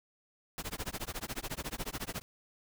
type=noise with tremolo; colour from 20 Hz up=pink; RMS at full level=-36 dBFS; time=0.58-2.22 s; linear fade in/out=0 ms; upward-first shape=sine; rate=14 Hz; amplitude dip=100%; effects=none